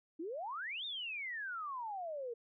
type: exponential two-way sweep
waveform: sine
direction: up then down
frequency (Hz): 301.7 to 3729 to 454.5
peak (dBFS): -39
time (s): 0.19-2.34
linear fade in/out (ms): 10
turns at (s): 0.85
effects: none